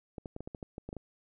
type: clicks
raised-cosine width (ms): 2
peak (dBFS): -27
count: 11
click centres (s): 0.182 / 0.258 / 0.364 / 0.406 / 0.475 / 0.548 / 0.628 / 0.781 / 0.89 / 0.929 / 0.967
effects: none